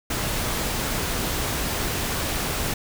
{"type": "noise", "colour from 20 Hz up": "pink", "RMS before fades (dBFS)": -26, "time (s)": [0.1, 2.74], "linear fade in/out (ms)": 5, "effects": []}